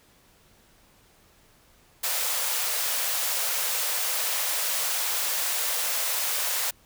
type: high-pass noise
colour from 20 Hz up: white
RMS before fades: -27 dBFS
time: 2.03-6.71 s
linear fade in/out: 10 ms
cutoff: 460 Hz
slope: 96 dB/octave
effects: pink hiss -59 dBFS RMS until 6.85 s